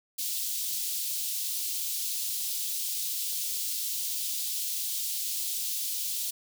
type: high-pass noise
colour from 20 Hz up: white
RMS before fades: -32 dBFS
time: 0.18-6.31 s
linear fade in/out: 10 ms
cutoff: 3300 Hz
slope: 24 dB/octave
effects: none